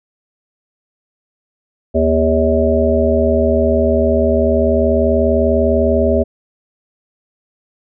harmonic tone with a mistuned harmonic, 80.2 Hz, E2, 47 cents flat, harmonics 1 / 3 / 5 / 7 / 8, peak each -17 / -17 / -17 / -17 / -17 dBFS, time 1.94-6.24 s, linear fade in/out 20 ms, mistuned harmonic 1, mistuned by -100 cents, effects none

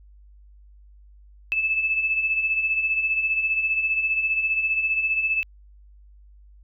sine beating tone pair, 2606 / 2621 Hz, E7 / E7, -20 / -11 cents, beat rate 15 Hz, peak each -29 / -21 dBFS, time 1.52-5.43 s, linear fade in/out 0 ms, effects added 50 Hz sine -47 dBFS peak until 6.63 s

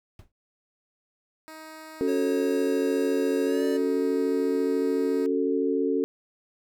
brown noise with exponential decay, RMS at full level -40 dBFS, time 0.19-0.32 s, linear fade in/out 2 ms, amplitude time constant 27 ms
10% pulse tone, 315.1 Hz, D#4, 22 cents sharp, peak -33 dBFS, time 1.48-5.26 s, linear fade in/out 0 ms
sine chord, F# minor, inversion second, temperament just, 277.5 / 370 / 444 Hz, C#4 / F#4 / A4, +2 / 0 / +16 cents, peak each -26 / -28 / -26 dBFS, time 2.01-6.04 s, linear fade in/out 0 ms
square tone with pitch glide, 546 to 585.2 Hz, C#5 to D5, -26 to -6 cents, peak -34 dBFS, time 2.07-3.78 s, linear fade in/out 20 ms, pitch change +120 cents, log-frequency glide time 3.45-3.65 s
effects none

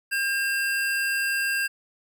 square tone pair together, 1605.4 / 2700 Hz, G6 / E7, +41 / +41 cents, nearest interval major sixth, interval 900 cents, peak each -25 / -30 dBFS, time 0.11-1.68 s, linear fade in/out 20 ms, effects none

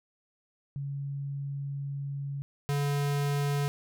sine / square tone pair in turn, 140 / 143.02 Hz, C#3 / D3, +18 / -46 cents, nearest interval unison, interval 36 cents, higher second, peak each -32 / -27 dBFS, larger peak second, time 0.76-2.42 / 2.69-3.68 s, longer first, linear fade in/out 0 ms, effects none

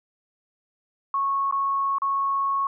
sine tone with dropouts, 1101 Hz, C#6, 12 cents flat, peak -21 dBFS, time 1.14-2.67 s, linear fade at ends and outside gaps 2 ms, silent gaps 1.512-1.524 / 1.984-2.019 s, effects none

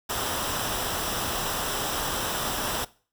pink noise with comb filter, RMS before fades -29 dBFS, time 0.09-2.85 s, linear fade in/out 10 ms, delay 0.45 ms, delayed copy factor -0.55, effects noise-tail reverb RT60 0.4 s tail -20 dB re dry

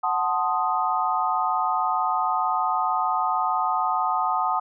sine chord, F# diminished seventh, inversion none, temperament equal, 740 / 880 / 1046.5 / 1244.5 Hz, F#5 / A5 / C6 / Eb6, 0 / 0 / 0 / 0 cents, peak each -26 / -26 / -29 / -25 dBFS, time 0.03-4.6 s, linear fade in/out 10 ms, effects none

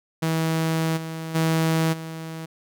sawtooth tone with level steps, 161.6 Hz, E3, 34 cents flat, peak -17 / -26 / -15 / -28 dBFS, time 0.22-2.46 s, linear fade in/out 10 ms, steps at 0.96 / 1.34 / 1.92 s, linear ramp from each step 20 ms, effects none

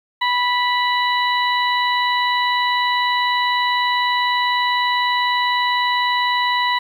harmonic tone, 984 Hz, B5, 7 cents flat, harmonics 1 / 2 / 3 / 4, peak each -18 / -21 / -28 / -24 dBFS, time 0.21-6.79 s, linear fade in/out 10 ms, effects 8-bit

